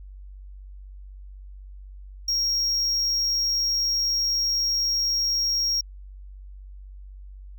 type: tone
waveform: triangle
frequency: 5588 Hz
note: F8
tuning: in tune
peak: -20 dBFS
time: 2.28-5.81 s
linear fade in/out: 5 ms
effects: added 48 Hz sine -39 dBFS peak until 7.58 s